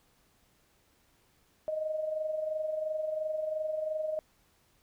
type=tone with amplitude modulation; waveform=sine; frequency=622.3 Hz; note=D#5; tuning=in tune; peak=-28 dBFS; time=1.68-4.19 s; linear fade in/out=0 ms; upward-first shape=sine; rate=22.9 Hz; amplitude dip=55%; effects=pink hiss -68 dBFS RMS until 4.82 s